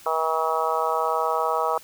harmonic tone, 160.4 Hz, E3, 47 cents flat, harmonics 3 / 4 / 5 / 6 / 7 / 8, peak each -28 / -28 / -28 / -28 / -28 / -28 dBFS, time 0.06-1.78 s, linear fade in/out 2 ms, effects white hiss -48 dBFS RMS until 1.83 s

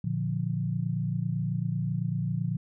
sine chord, Bb major, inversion none, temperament equal, 116.54 / 146.83 / 174.61 Hz, Bb2 / D3 / F3, 0 / 0 / 0 cents, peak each -31 dBFS, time 0.04-2.57 s, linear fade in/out 5 ms, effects none

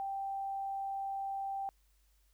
sine tone, 784 Hz, G5, in tune, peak -35 dBFS, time 0-1.69 s, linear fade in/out 0 ms, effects added 50 Hz sine -67 dBFS peak until 2.33 s + white hiss -75 dBFS RMS until 2.33 s

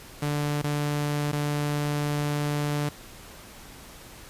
sawtooth tone with dropouts, 146.83 Hz, D3, in tune, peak -21 dBFS, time 0.22-2.89 s, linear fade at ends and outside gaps 5 ms, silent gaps 0.619-0.639 / 1.317-1.328 s, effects pink hiss -46 dBFS RMS until 4.29 s + resampled to 32000 Hz

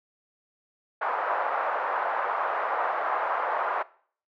white band-pass noise, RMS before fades -28 dBFS, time 1.01-3.83 s, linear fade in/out 10 ms, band 580 to 1300 Hz, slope 24 dB/octave, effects noise-tail reverb RT60 0.5 s tail -20 dB re dry

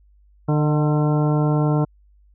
harmonic tone with a mistuned harmonic, 149.8 Hz, D3, 35 cents sharp, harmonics 1 / 2 / 3 / 4 / 5 / 6 / 7 / 9, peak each -17 / -23 / -27 / -29 / -31 / -33 / -34 / -36 dBFS, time 0.48-1.85 s, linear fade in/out 10 ms, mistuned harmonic 4, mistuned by +31 cents, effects added 50 Hz sine -51 dBFS peak until 2.34 s

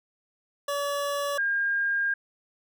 25% pulse / sine tone pair in turn, 570 / 1612.2 Hz, C#5 / G6, +48 / +48 cents, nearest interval octave + tritone, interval 1800 cents, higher second, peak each -23 dBFS, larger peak neither, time 0.68-1.38 / 1.38-2.14 s, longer second, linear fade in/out 5 ms, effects none

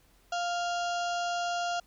harmonic tone with a mistuned harmonic, 698.5 Hz, F5, in tune, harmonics 1 / 2 / 4 / 5 / 6 / 7 / 8 / 9 / 10, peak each -30 / -36 / -42 / -44 / -46 / -47 / -48 / -49 / -50 dBFS, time 0.32-1.8 s, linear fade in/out 5 ms, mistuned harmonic 5, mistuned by -92 cents, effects added 44 Hz sine -65 dBFS peak until 1.86 s + pink hiss -65 dBFS RMS until 1.86 s

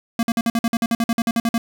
square tone bursts, 231.1 Hz, A#3, 15 cents flat, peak -17 dBFS, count 16, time 0.19-1.58 s, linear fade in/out 2 ms, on 40 ms, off 50 ms, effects none

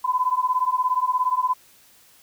sine beating tone pair, 1002 / 1019 Hz, B5 / C6, +25 / -46 cents, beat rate 17 Hz, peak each -22 dBFS, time 0.04-1.54 s, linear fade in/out 10 ms, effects white hiss -54 dBFS RMS until 2.22 s

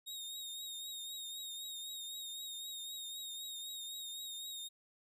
sawtooth tone with vibrato, 3729 Hz, A#7, in tune, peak -40 dBFS, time 0.06-4.69 s, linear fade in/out 20 ms, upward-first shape triangle, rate 3.9 Hz, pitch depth 48 cents each way, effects none

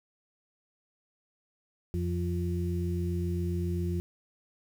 harmonic tone, 87.4 Hz, F2, 2 cents sharp, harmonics 1 / 2 / 4, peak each -30 / -33 / -36 dBFS, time 1.94-4 s, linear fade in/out 0 ms, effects 9-bit

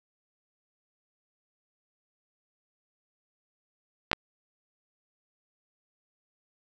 clicks, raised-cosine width 0.3 ms, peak -6 dBFS, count 2, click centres 4.115 / 4.131 s, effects none

